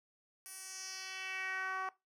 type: tone with band-pass filter sweep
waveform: 10% pulse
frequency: 378.3 Hz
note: F#4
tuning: 38 cents sharp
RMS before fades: -42 dBFS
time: 0.46-1.89 s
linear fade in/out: 0 ms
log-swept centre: 11000 to 1000 Hz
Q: 2.2
effects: noise-tail reverb RT60 0.2 s tail -18 dB re dry